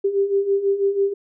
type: beating tone pair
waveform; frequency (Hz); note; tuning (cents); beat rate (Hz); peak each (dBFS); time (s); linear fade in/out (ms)
sine; 392 / 398.1; G4 / G4; 0 / +27; 6.1; -23 / -18; 0.04-1.14; 10
effects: none